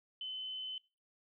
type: tone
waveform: sine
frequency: 3041 Hz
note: F#7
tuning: 47 cents sharp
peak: -39 dBFS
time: 0.21-0.78 s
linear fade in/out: 2 ms
effects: noise-tail reverb RT60 0.3 s tail -20 dB re dry